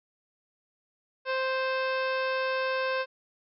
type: harmonic tone with a mistuned harmonic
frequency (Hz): 523.3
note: C5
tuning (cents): 0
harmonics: 1 / 2 / 3 / 4 / 5 / 6 / 7 / 8 / 9 / 10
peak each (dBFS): -29 / -33 / -33 / -44 / -37 / -48 / -45 / -50 / -47 / -48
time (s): 1.25-3.06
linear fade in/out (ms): 50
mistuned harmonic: 9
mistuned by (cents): -45
effects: none